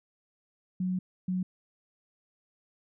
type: tone bursts at uneven times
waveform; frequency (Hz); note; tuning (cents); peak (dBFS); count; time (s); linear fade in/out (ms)
sine; 183.9; F#3; -10; -27; 2; 0.8-0.99 / 1.28-1.43; 5
effects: none